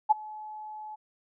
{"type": "tone with ADSR envelope", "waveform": "sine", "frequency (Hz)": 856, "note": "A5", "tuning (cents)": -48, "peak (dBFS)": -14, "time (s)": [0.09, 0.96], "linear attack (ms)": 22, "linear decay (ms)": 17, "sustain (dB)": -24, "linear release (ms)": 17, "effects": []}